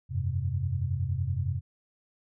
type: chord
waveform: sine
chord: F suspended second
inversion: none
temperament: equal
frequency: 87.31 / 98 / 130.81 Hz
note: F2 / G2 / C3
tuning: 0 / 0 / 0 cents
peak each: -31 dBFS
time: 0.09-1.61 s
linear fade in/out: 50 ms
effects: none